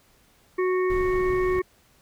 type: harmonic tone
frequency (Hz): 368.5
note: F#4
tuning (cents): -7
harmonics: 1 / 3 / 5 / 6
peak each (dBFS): -21 / -31 / -35 / -37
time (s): 0.58-1.62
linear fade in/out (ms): 10
type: noise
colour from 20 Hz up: brown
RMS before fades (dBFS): -33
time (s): 0.9-1.59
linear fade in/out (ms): 0
effects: pink hiss -60 dBFS RMS until 2.01 s